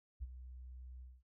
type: tone with ADSR envelope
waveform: sine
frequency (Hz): 62.9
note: B1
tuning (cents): +32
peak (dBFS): -37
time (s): 0.2-1.23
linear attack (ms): 28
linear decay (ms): 32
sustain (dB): -11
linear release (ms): 220
effects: none